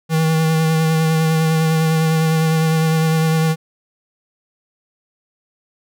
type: tone with vibrato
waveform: square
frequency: 160 Hz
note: D#3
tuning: 49 cents sharp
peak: -14 dBFS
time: 0.09-3.56 s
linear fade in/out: 50 ms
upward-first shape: sine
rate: 9.9 Hz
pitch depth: 19 cents each way
effects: none